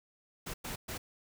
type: noise bursts at uneven times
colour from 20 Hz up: pink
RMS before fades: -40 dBFS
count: 3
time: 0.46-0.54 / 0.64-0.76 / 0.88-0.98 s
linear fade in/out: 10 ms
effects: none